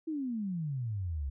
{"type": "exponential sweep", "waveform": "sine", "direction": "down", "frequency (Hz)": [329.6, 65.41], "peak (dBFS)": -32, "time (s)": [0.07, 1.3], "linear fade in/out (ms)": 10, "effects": []}